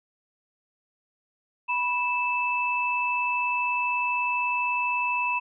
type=tone pair together; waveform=sine; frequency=980 / 2632 Hz; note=B5 / E7; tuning=-14 / -3 cents; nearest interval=octave + perfect fourth; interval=1711 cents; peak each=-26 dBFS; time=1.68-5.4 s; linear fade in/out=20 ms; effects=none